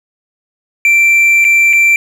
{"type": "tone with dropouts", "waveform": "triangle", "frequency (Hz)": 2349, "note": "D7", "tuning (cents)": 0, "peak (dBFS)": -4, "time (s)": [0.85, 1.96], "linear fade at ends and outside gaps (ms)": 1, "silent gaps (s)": [[1.444, 1.449], [1.73, 1.733]], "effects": []}